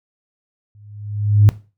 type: tone with exponential growth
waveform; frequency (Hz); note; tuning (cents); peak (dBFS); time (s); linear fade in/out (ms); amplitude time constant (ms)
sine; 103.83; G#2; 0; -4; 0.75-1.49; 0; 160
effects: noise-tail reverb RT60 0.3 s tail -18 dB re dry + tanh soft clip ceiling -1 dBFS